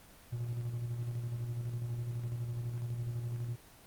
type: tone with tremolo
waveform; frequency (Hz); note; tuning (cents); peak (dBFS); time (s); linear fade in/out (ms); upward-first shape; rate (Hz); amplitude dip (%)
triangle; 119.1; A#2; +38; -31; 0.32-3.56; 10; square; 12; 35
effects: pink hiss -57 dBFS RMS until 3.86 s + Opus 24 kbps